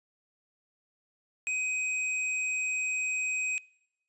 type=tone; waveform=square; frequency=2516 Hz; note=D#7; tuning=19 cents sharp; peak=-29 dBFS; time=1.47-3.58 s; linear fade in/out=0 ms; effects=noise-tail reverb RT60 0.8 s tail -23 dB re dry + resampled to 22050 Hz